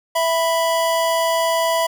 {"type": "tone pair together", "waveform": "square", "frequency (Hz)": [659.9, 987.8], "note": ["E5", "B5"], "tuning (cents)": [2, 0], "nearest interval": "perfect fifth", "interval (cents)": 698, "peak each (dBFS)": [-19, -21], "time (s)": [0.15, 1.87], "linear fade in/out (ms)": 10, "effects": []}